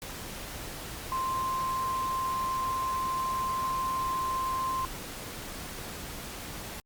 sine tone in noise, 1046.5 Hz, C6, in tune, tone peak -28 dBFS, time 1.12-4.85 s, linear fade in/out 0 ms, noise pink, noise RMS -40 dBFS, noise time 0.02-6.8 s, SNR +9 dB, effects Opus 48 kbps

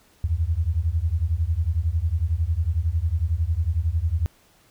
sine beating tone pair, 76.8 / 87.8 Hz, D#2 / F2, -22 / +10 cents, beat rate 11 Hz, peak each -23 dBFS, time 0.24-4.26 s, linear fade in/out 0 ms, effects pink hiss -58 dBFS RMS until 4.7 s

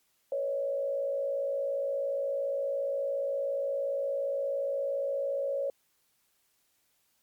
sine tone with frequency modulation, 554.4 Hz, C#5, in tune, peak -28 dBFS, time 0.32-5.7 s, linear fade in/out 2 ms, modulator 57.2 Hz, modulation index 0.73, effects white hiss -72 dBFS RMS until 7.22 s + MP3 96 kbps

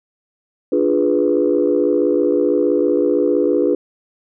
sine chord, D diminished seventh, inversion none, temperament equal, 293.7 / 349.2 / 415.3 / 493.9 Hz, D4 / F4 / Ab4 / Cb5, 0 / 0 / 0 / 0 cents, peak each -18 dBFS, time 0.72-3.75 s, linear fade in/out 5 ms, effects tanh soft clip ceiling -4 dBFS

